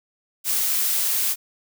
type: noise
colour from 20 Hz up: blue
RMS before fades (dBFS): -22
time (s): 0.44-1.36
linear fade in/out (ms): 50
effects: none